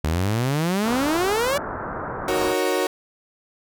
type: exponential sweep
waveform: sawtooth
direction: up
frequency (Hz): 73.5 to 587.3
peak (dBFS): -16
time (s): 0.04-1.58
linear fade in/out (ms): 5
type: low-pass noise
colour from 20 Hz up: white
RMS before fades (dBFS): -30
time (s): 0.82-2.55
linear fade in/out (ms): 50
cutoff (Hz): 1500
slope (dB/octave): 48
type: chord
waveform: 35% pulse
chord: D# minor seventh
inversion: none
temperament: equal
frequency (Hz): 311.1 / 370 / 466.2 / 554.4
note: D#4 / F#4 / A#4 / C#5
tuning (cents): 0 / 0 / 0 / 0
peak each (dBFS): -27 / -22 / -24 / -24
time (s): 2.28-2.87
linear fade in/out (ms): 2
effects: none